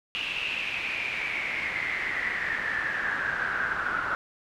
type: noise with band-pass filter sweep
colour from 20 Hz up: brown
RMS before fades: -30 dBFS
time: 0.15-4.15 s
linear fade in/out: 0 ms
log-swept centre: 2800 to 1400 Hz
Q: 9.4
effects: none